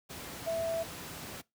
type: tone in noise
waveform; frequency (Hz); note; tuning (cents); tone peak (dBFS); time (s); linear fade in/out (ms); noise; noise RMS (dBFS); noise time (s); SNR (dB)
sine; 660; E5; +2; -29; 0.46-0.84; 20; pink; -43; 0.09-1.42; +11
effects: noise-tail reverb RT60 0.2 s tail -22 dB re dry + high-pass 80 Hz 12 dB/octave